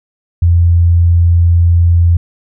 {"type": "tone", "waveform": "sine", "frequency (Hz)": 85.6, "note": "F2", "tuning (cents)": -34, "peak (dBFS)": -5, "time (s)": [0.42, 2.17], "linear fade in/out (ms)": 5, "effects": []}